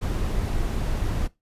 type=noise; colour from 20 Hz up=brown; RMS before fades=-25 dBFS; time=0.01-1.28 s; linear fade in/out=20 ms; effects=noise-tail reverb RT60 0.2 s tail -19 dB re dry + resampled to 32000 Hz